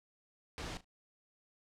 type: noise with echo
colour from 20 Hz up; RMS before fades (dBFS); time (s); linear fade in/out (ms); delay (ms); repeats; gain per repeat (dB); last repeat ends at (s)
pink; -42; 0.58-0.77; 0; 37; 2; -15; 0.844
effects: low-pass 6000 Hz 12 dB/octave